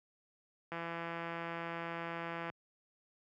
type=click train; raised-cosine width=0.5 ms; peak=-26 dBFS; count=300; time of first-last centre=0.72-2.5 s; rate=168 Hz; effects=high-pass 100 Hz 12 dB/octave